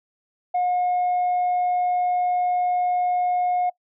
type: tone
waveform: sine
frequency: 720 Hz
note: F#5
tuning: 47 cents flat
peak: -17 dBFS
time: 0.54-3.7 s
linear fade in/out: 10 ms
effects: noise-tail reverb RT60 0.1 s tail -23 dB re dry + tanh soft clip ceiling -17 dBFS